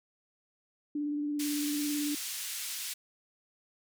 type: tone with vibrato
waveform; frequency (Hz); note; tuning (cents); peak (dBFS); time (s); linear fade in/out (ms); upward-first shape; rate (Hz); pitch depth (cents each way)
sine; 293.7; D4; 0; -30; 0.95-2.15; 5; square; 18; 16
type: band-pass noise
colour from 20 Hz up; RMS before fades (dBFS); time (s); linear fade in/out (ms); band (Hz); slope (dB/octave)
white; -38; 1.39-2.94; 10; 2200 to 12000; 12
effects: none